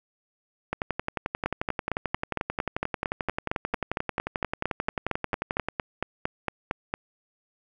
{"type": "two click trains", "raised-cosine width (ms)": 0.5, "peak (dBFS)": [-11, -12], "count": [25, 57], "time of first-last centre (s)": [[1.46, 6.939], [0.73, 5.686]], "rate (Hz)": [4.38, 11.3], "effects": []}